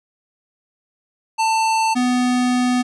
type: tone pair in turn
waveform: square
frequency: 890 / 248.7 Hz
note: A5 / B3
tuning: +20 / +12 cents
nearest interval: octave + minor seventh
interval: 2208 cents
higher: first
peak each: -16 dBFS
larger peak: neither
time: 1.38-1.95 / 1.95-2.83 s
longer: second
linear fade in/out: 20 ms
effects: resampled to 22050 Hz